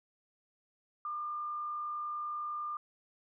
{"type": "tone with frequency modulation", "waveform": "sine", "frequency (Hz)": 1200, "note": "D6", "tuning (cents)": 37, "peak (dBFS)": -35, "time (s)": [1.05, 2.77], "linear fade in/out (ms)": 2, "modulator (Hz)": 50.8, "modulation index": 0.27, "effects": []}